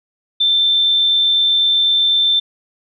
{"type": "tone", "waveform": "sine", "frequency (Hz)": 3556, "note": "A7", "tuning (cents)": 18, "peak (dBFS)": -11, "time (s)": [0.4, 2.4], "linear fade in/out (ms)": 10, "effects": []}